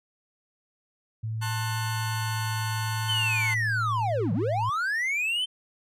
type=tone with vibrato; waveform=sine; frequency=110.7 Hz; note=A2; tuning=11 cents sharp; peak=-28 dBFS; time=1.23-4.7 s; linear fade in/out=10 ms; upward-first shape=sine; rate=0.51 Hz; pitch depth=14 cents each way
type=chord; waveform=sawtooth; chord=F# diminished; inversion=first; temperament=just; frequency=888 / 1065.6 / 1480 Hz; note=A5 / C6 / F#6; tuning=+16 / +31 / 0 cents; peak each=-30 / -34 / -32 dBFS; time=1.41-3.55 s; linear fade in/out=20 ms
type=linear two-way sweep; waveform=triangle; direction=down then up; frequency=3121 to 144.2 to 3121 Hz; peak=-23 dBFS; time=3.08-5.46 s; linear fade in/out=20 ms; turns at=4.33 s
effects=resampled to 32000 Hz